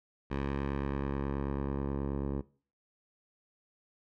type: tone with low-pass filter sweep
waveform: 10% pulse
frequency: 69.3 Hz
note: C#2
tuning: in tune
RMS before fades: -34 dBFS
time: 0.3-2.42 s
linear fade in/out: 20 ms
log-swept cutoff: 2500 to 640 Hz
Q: 0.76
effects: noise-tail reverb RT60 0.4 s tail -19 dB re dry